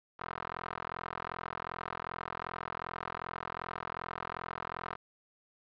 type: tone with band-pass filter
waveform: 15% pulse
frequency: 42.62 Hz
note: F1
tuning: 41 cents flat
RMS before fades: -41 dBFS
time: 0.19-4.96 s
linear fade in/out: 10 ms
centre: 1200 Hz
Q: 2.4
effects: resampled to 11025 Hz + 11-bit